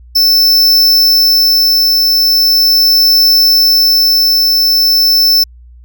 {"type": "tone with tremolo", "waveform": "square", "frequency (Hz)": 5300, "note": "E8", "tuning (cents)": 9, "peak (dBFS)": -5, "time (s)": [0.15, 5.44], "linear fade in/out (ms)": 10, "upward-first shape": "triangle", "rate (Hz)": 0.4, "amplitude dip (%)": 25, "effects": ["added 60 Hz sine -34 dBFS peak until 5.84 s"]}